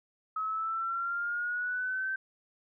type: exponential sweep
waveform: sine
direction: up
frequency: 1277 to 1556 Hz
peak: -30 dBFS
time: 0.36-2.16 s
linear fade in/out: 5 ms
effects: none